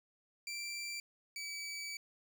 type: tone pair in turn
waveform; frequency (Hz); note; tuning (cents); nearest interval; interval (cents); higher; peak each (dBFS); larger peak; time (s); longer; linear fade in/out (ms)
20% pulse; 2349 / 2294; D7 / D7; 0 / -41; unison; 41; first; -35 / -36; first; 0.47-1 / 1.36-1.97; second; 2
effects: none